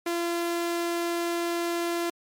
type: tone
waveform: sawtooth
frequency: 342.1 Hz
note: F4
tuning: 36 cents flat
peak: -22 dBFS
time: 0.06-2.1 s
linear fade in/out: 5 ms
effects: MP3 64 kbps